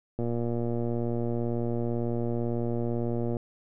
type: click train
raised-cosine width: 2 ms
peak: -18 dBFS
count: 376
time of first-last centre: 0.19-3.368 s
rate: 118 Hz
effects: none